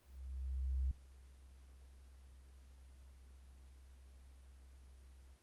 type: tone with ADSR envelope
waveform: sine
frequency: 65.41 Hz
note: C2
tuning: in tune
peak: -33 dBFS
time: 0.04-5.38 s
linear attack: 870 ms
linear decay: 3 ms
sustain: -23 dB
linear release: 52 ms
effects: pink hiss -71 dBFS RMS until 5.42 s + Opus 24 kbps